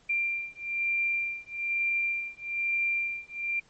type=beating tone pair; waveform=sine; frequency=2374 / 2375.1 Hz; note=D7 / D7; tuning=+18 / +19 cents; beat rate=1.1 Hz; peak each=-30 dBFS; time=0.09-3.6 s; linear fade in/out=10 ms; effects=pink hiss -62 dBFS RMS until 3.69 s + MP3 32 kbps